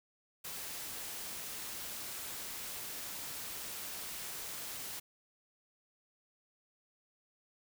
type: noise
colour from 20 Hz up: white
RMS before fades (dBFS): -43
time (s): 0.44-5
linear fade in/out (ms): 10
effects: none